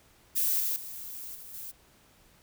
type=noise with level steps; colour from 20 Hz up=violet; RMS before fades=-27 / -30 / -41 / -46 / -41 dBFS; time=0.35-1.72 s; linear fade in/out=20 ms; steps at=0.6 / 0.76 / 1.35 / 1.54 s; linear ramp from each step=2 ms; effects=pink hiss -61 dBFS RMS until 2.42 s